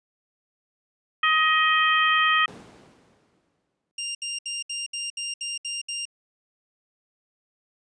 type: harmonic tone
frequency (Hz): 629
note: D#5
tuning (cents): +19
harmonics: 2 / 3 / 4 / 5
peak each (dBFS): -21 / -22 / -26 / -26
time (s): 1.23-2.46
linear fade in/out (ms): 5
type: noise with exponential decay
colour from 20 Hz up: brown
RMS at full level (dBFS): -34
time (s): 2.48-3.91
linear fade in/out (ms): 0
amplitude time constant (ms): 310
type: tone bursts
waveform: 20% pulse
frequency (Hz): 2794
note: F7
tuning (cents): 0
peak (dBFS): -24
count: 9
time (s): 3.98-6.054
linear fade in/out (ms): 5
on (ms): 170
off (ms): 68
effects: high-pass 200 Hz 12 dB/octave + resampled to 22050 Hz